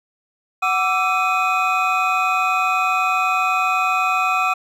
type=tone cluster; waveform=triangle; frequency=744 / 1164 / 1332 / 2504 Hz; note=F#5 / D6 / E6 / D#7; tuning=+9 / -16 / +18 / +10 cents; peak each=-20 dBFS; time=0.62-4.54 s; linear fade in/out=10 ms; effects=none